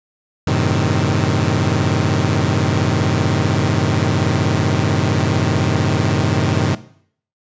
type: chord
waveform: sawtooth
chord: F# diminished seventh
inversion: none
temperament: equal with one note detuned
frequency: 94.28 / 110 / 130.81 / 155.56 Hz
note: F#2 / A2 / C3 / Eb3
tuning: +33 / 0 / 0 / 0 cents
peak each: -16 dBFS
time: 0.47-6.75 s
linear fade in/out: 5 ms
effects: noise-tail reverb RT60 0.6 s tail -17 dB re dry + resampled to 16000 Hz